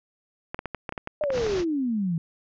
clicks, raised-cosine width 0.5 ms, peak -16 dBFS, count 12, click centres 0.545 / 0.591 / 0.657 / 0.747 / 0.892 / 0.924 / 0.978 / 1.074 / 1.238 / 1.304 / 1.378 / 1.466 s
sine exponential sweep, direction down, 619 to 158.6 Hz, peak -23 dBFS, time 1.21-2.18 s, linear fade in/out 2 ms
pink low-pass noise, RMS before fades -34 dBFS, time 1.31-1.65 s, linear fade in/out 50 ms, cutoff 6600 Hz, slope 96 dB/octave
effects none

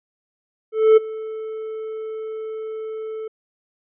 triangle tone with ADSR envelope, 438.6 Hz, A4, 6 cents flat, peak -5 dBFS, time 0.72-3.28 s, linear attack 250 ms, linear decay 14 ms, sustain -20 dB, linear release 6 ms, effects resampled to 8000 Hz

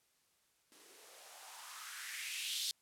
violet noise with band-pass filter sweep, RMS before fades -45 dBFS, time 0.72-2.71 s, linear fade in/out 0 ms, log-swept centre 300 to 4000 Hz, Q 3.2, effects white hiss -75 dBFS RMS until 2.81 s + low-pass 12000 Hz 12 dB/octave

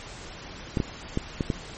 clicks, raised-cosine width 3 ms, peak -11 dBFS, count 5, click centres 0.772 / 0.802 / 1.174 / 1.408 / 1.502 s, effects pink hiss -41 dBFS RMS until 1.77 s + MP3 32 kbps

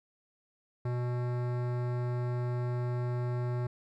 sine tone with hard clipping, 122.6 Hz, B2, 12 cents flat, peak -32 dBFS, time 0.85-3.67 s, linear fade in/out 5 ms, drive 18 dB, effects none

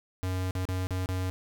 square tone with dropouts, 92.5 Hz, F#2, in tune, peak -29 dBFS, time 0.23-1.3 s, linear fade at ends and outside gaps 0 ms, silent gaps 0.509-0.552 / 0.653-0.688 / 0.87-0.907 / 1.059-1.089 s, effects none

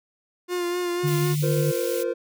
45% pulse tone with vibrato, 353.3 Hz, F4, 20 cents sharp, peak -24 dBFS, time 0.48-1.36 s, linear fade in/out 50 ms, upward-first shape sine, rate 4 Hz, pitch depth 24 cents each way
sine tone with tremolo, 148.7 Hz, D3, 22 cents sharp, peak -20 dBFS, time 1.03-1.72 s, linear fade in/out 20 ms, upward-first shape sine, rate 11 Hz, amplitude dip 25%
white high-pass noise, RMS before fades -35 dBFS, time 1.06-2.04 s, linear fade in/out 20 ms, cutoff 2000 Hz, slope 96 dB/octave
triangle chord, F suspended fourth, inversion none, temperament equal with one note detuned, 349.2 / 466.2 / 514.3 Hz, F4 / Bb4 / C5, 0 / 0 / -30 cents, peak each -27 / -25 / -25 dBFS, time 1.42-2.14 s, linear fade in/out 20 ms
effects none

